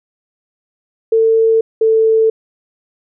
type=tone pair in turn; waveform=sine; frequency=448.5 / 444.1 Hz; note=A4 / A4; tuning=+33 / +16 cents; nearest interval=unison; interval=17 cents; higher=first; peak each=-8 dBFS; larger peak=neither; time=1.12-1.61 / 1.81-2.3 s; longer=neither; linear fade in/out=5 ms; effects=none